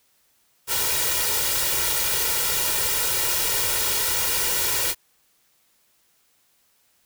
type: noise with comb filter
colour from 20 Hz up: white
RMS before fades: -23 dBFS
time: 0.67-4.95 s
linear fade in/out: 50 ms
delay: 2.1 ms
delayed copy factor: +0.75
effects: white hiss -64 dBFS RMS until 7.05 s